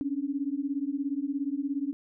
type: beating tone pair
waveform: sine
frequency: 272 / 289 Hz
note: C#4 / D4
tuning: -33 / -28 cents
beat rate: 17 Hz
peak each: -31 dBFS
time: 0.01-1.93 s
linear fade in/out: 0 ms
effects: none